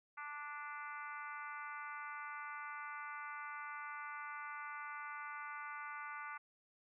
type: harmonic tone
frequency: 293.4 Hz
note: D4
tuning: 2 cents flat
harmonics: 3 / 4 / 5 / 6 / 7 / 8 / 9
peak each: -52 / -48 / -49 / -60 / -52 / -58 / -64 dBFS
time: 0.17-6.38 s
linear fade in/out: 10 ms
effects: none